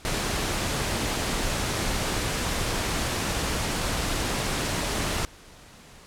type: noise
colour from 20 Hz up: pink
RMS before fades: -27 dBFS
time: 0.05-5.25 s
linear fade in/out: 0 ms
effects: pink hiss -49 dBFS RMS until 6.06 s + low-pass 10000 Hz 12 dB/octave